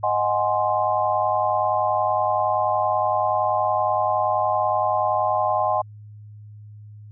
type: chord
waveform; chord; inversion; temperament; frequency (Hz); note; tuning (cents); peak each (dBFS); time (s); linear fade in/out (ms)
sine; Ab dominant seventh; second; equal; 622.3 / 740 / 830.6 / 1046.5; Eb5 / Gb5 / Ab5 / C6; 0 / 0 / 0 / 0; -24; 0.03-5.82; 10
effects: added 105 Hz sine -39 dBFS peak until 7.11 s